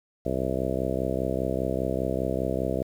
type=harmonic tone; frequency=65 Hz; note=C2; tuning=11 cents flat; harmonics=1 / 2 / 3 / 4 / 5 / 6 / 7 / 8 / 9 / 10; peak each=-34 / -34 / -34 / -34 / -34 / -34 / -34 / -34 / -34 / -34 dBFS; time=0.25-2.83 s; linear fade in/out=10 ms; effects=9-bit